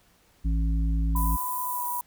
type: harmonic tone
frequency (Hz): 55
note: A1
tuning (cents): 0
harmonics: 1 / 3 / 5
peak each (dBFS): -22 / -32 / -36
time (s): 0.44-1.37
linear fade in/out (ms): 20
type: tone with pitch glide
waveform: sine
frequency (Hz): 998 to 974.6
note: B5 to B5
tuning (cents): +18 to -23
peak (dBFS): -29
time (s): 1.15-2.01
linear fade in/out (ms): 5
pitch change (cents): -41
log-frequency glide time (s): 1.63-1.85
type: high-pass noise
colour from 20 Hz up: pink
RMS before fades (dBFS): -34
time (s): 1.16-2.01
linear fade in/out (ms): 0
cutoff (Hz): 11000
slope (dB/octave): 24
effects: pink hiss -62 dBFS RMS until 2.06 s